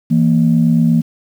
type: tone pair together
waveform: sine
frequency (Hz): 164.81 / 233.3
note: E3 / A#3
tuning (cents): 0 / +2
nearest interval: tritone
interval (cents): 602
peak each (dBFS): -11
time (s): 0.1-1.02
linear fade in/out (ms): 20
effects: tanh soft clip ceiling -2 dBFS + 7-bit